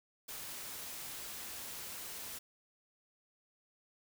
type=noise; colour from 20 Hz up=white; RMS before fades=-45 dBFS; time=0.28-2.39 s; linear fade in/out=10 ms; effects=none